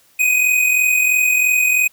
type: tone pair together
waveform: square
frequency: 2457 / 2500 Hz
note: D#7 / D#7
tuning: -22 / +8 cents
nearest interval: unison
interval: 30 cents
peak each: -21 / -14 dBFS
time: 0.19-1.88 s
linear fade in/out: 10 ms
effects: white hiss -54 dBFS RMS until 1.92 s